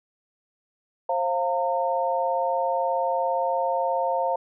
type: tone cluster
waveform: sine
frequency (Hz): 532 / 695 / 913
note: C5 / F5 / A#5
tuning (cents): +29 / -9 / -36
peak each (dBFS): -26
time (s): 1.09-4.36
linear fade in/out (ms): 5
effects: none